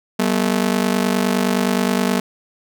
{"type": "ring-modulated tone", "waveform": "sawtooth", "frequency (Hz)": 216.4, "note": "A3", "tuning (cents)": -29, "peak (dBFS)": -9, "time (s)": [0.19, 2.2], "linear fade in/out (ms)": 5, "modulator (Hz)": 24.8, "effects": []}